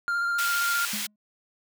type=tone with vibrato; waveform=triangle; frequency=1396 Hz; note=F6; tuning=1 cent flat; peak=-22 dBFS; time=0.08-0.85 s; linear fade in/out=0 ms; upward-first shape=square; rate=15 Hz; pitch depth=12 cents each way
type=high-pass noise; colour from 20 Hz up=pink; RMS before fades=-31 dBFS; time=0.38-1.07 s; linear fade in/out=10 ms; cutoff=2100 Hz; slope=12 dB/octave
type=tone with exponential decay; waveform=triangle; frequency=209.7 Hz; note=G#3; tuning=17 cents sharp; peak=-29 dBFS; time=0.93-1.16 s; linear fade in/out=5 ms; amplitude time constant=50 ms
effects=none